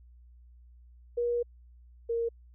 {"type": "tone pair in turn", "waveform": "sine", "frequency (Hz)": [478.1, 464.5], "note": ["A#4", "A#4"], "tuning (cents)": [44, -6], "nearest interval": "unison", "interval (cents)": 50, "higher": "first", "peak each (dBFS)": [-26, -27], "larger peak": "first", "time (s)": [[1.17, 1.43], [2.09, 2.29]], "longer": "first", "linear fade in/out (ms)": 10, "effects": ["added 60 Hz sine -52 dBFS peak until 2.54 s"]}